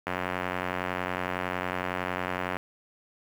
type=click train; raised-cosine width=0.5 ms; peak=-14 dBFS; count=228; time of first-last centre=0.07-2.567 s; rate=90.9 Hz; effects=high-pass 80 Hz 12 dB/octave + 7-bit